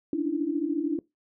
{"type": "tone cluster", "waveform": "sine", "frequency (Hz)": [283.9, 297.6, 332.5], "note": ["C#4", "D4", "E4"], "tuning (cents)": [41, 23, 15], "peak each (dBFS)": [-31, -28, -29], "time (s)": [0.13, 0.99], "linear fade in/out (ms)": 2, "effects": ["noise-tail reverb RT60 0.2 s tail -22 dB re dry"]}